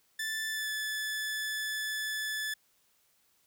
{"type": "tone with pitch glide", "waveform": "sawtooth", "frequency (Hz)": [1760, 1733.8], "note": ["A6", "A6"], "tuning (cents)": [0, -26], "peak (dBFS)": -29, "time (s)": [0.19, 2.54], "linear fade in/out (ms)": 5, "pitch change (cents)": -26, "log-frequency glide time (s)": [0.5, 0.7], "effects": ["white hiss -70 dBFS RMS until 3.46 s"]}